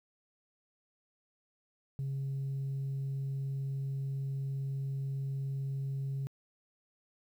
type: tone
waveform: sine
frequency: 136.5 Hz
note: C#3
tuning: 26 cents flat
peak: -31 dBFS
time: 1.99-6.27 s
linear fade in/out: 0 ms
effects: tanh soft clip ceiling -31 dBFS + 11-bit